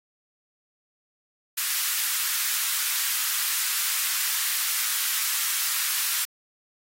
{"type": "high-pass noise", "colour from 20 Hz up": "white", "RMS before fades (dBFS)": -26, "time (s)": [1.57, 6.25], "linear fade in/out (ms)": 10, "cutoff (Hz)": 1200, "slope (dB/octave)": 24, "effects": ["AAC 48 kbps"]}